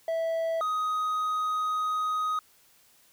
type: tone pair in turn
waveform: triangle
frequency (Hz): 656 / 1252.8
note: E5 / D#6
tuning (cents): -9 / +11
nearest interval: major seventh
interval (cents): 1120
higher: second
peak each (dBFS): -24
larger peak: neither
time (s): 0.08-0.61 / 0.61-2.39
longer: second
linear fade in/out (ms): 2
effects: white hiss -61 dBFS RMS until 3.12 s